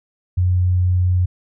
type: tone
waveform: sine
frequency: 90.5 Hz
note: F#2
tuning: 38 cents flat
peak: -13 dBFS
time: 0.37-1.26 s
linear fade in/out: 10 ms
effects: none